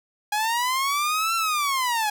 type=linear two-way sweep; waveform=sawtooth; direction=up then down; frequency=824 to 1358 to 824 Hz; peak=-18 dBFS; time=0.32-2.1 s; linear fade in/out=5 ms; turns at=1.35 s; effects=none